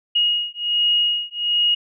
sine beating tone pair, 2877 / 2878.3 Hz, F#7 / F#7, -49 / -48 cents, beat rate 1.3 Hz, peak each -20 dBFS, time 0.15-1.75 s, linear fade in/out 10 ms, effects none

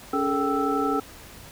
sine tone cluster, 280.5 / 417.6 / 449.1 / 778 / 1319 Hz, C#4 / G#4 / A4 / G5 / E6, +21 / +10 / +35 / -13 / +1 cents, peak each -26 / -29 / -30 / -29 / -27 dBFS, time 0.13-1 s, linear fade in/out 5 ms, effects pink hiss -45 dBFS RMS until 1.51 s

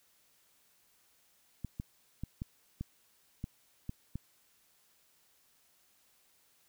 clicks, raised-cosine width 5 ms, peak -25 dBFS, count 8, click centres 1.647 / 1.799 / 2.236 / 2.419 / 2.81 / 3.441 / 3.894 / 4.156 s, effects white hiss -69 dBFS RMS until 6.68 s

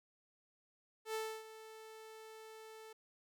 sawtooth tone with ADSR envelope, 440 Hz, A4, in tune, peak -33 dBFS, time 1.05-2.93 s, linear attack 91 ms, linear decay 290 ms, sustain -15 dB, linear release 6 ms, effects none

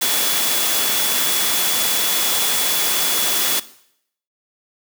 sine tone in noise, 3413 Hz, G#7, 47 cents sharp, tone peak -27 dBFS, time 0.01-3.6 s, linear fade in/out 10 ms, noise white, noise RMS -19 dBFS, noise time 0.01-3.6 s, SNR -11 dB, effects noise-tail reverb RT60 0.7 s tail -17 dB re dry + high-pass 200 Hz 12 dB/octave

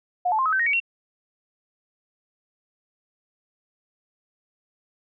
sine tone with pitch steps, 720 / 871.2 / 1054.1 / 1275.5 / 1543.4 / 1867.4 / 2260 / 2734 Hz, F#5 / A5 / C6 / D#6 / G6 / A#6 / C#7 / F7, -47 / -17 / +13 / +43 / -27 / +3 / +33 / -37 cents, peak -19 dBFS, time 0.25-0.802 s, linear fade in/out 10 ms, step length 69 ms, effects none

